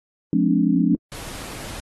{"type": "chord", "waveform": "sine", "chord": "D half-diminished seventh", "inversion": "first", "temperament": "just", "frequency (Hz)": [176.2, 211.4, 264.3, 293.7], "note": ["F3", "Ab3", "C4", "D4"], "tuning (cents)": [16, 31, 18, 0], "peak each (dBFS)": -21, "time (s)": [0.33, 0.95], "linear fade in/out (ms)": 2}
{"type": "noise", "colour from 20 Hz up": "pink", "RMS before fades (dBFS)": -35, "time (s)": [1.12, 1.8], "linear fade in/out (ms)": 0}
{"effects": ["AAC 32 kbps"]}